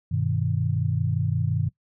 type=chord; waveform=sine; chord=G augmented; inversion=none; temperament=equal; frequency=98 / 123.47 / 155.56 Hz; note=G2 / B2 / D#3; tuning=0 / 0 / 0 cents; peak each=-26 dBFS; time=0.11-1.69 s; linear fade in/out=10 ms; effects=noise-tail reverb RT60 0.1 s tail -19 dB re dry